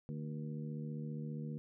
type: harmonic tone with a mistuned harmonic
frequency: 75 Hz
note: D2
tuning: 37 cents sharp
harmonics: 2 / 3 / 4 / 5 / 6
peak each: -41 / -44 / -54 / -56 / -53 dBFS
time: 0.09-1.58 s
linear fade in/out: 0 ms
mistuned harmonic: 6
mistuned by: +99 cents
effects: none